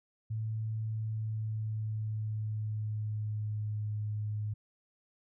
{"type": "tone with pitch glide", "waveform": "sine", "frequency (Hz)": [110, 105.82], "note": ["A2", "G#2"], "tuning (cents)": [0, 33], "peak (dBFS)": -32, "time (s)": [0.3, 4.54], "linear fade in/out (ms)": 10, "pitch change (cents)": -67, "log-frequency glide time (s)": [0.83, 3.89], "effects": []}